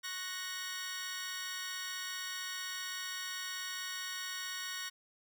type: chord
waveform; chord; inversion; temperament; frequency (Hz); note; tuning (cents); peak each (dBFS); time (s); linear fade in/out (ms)
15% pulse; F# major; second; equal with one note detuned; 1101.1 / 1480 / 1864.7; C#6 / F#6 / A#6; -12 / 0 / 0; -40 / -37 / -35; 0.03-4.9; 20
effects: none